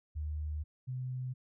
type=tone pair in turn; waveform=sine; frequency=75.9 / 127.65 Hz; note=D#2 / C3; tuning=-42 / -42 cents; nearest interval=major sixth; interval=900 cents; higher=second; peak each=-34 / -35 dBFS; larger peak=first; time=0.15-0.64 / 0.87-1.34 s; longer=first; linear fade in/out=20 ms; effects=none